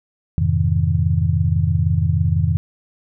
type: chord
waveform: sine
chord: F minor seventh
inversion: none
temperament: just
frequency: 87.31 / 104.77 / 130.96 / 157.15 Hz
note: F2 / Ab2 / C3 / Eb3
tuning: 0 / +16 / +2 / +18 cents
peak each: -18 / -21 / -22 / -20 dBFS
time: 0.38-2.57 s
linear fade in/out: 0 ms
effects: none